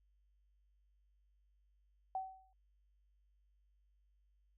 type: tone with exponential decay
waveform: sine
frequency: 760 Hz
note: F#5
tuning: 46 cents sharp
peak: -34 dBFS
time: 2.15-2.53 s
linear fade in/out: 2 ms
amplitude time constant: 81 ms
effects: added 50 Hz sine -70 dBFS peak until 4.57 s